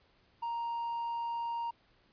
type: tone with hard clipping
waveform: sine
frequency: 934 Hz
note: A#5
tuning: 3 cents sharp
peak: -34 dBFS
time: 0.42-1.71 s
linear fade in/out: 10 ms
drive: 2 dB
effects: pink hiss -68 dBFS RMS until 2.12 s + resampled to 11025 Hz